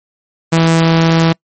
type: tone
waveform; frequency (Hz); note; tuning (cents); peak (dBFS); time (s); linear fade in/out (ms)
sawtooth; 164.2; E3; -6; -4; 0.52-1.33; 10
effects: noise-tail reverb RT60 0.1 s tail -26 dB re dry + MP3 32 kbps